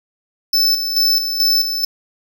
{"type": "tone with tremolo", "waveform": "square", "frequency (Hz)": 5274, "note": "E8", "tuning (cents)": 0, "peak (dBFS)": -12, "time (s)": [0.53, 1.85], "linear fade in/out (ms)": 5, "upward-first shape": "square", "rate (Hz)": 2.3, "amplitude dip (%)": 55, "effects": []}